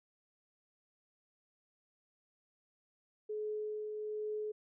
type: tone with tremolo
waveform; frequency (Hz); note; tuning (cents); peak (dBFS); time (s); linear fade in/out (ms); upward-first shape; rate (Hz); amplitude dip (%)
sine; 425.8; G#4; +43; -35; 3.29-4.52; 10; triangle; 1.2; 35
effects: none